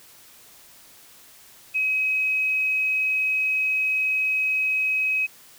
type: tone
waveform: sine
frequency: 2541 Hz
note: D#7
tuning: 36 cents sharp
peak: -20 dBFS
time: 1.74-5.27 s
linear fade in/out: 20 ms
effects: white hiss -50 dBFS RMS until 5.58 s